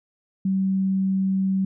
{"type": "tone", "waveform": "sine", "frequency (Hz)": 191.5, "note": "G3", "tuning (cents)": -40, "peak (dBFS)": -19, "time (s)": [0.45, 1.65], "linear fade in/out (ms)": 5, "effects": []}